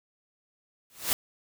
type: noise with exponential growth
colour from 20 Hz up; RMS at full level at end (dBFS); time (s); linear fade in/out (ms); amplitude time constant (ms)
white; -22; 0.9-1.13; 0; 48
effects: none